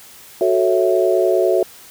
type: chord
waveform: sine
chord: F# minor seventh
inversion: none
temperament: equal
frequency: 370 / 440 / 554.4 / 659.3 Hz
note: F#4 / A4 / C#5 / E5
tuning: 0 / 0 / 0 / 0 cents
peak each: -16 / -20 / -20 / -18 dBFS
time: 0.41-1.63 s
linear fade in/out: 2 ms
effects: white hiss -42 dBFS RMS until 1.9 s